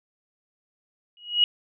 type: tone with exponential growth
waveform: sine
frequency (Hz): 2900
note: F#7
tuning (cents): -35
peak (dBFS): -12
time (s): 1.17-1.44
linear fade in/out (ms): 1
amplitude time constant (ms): 57
effects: none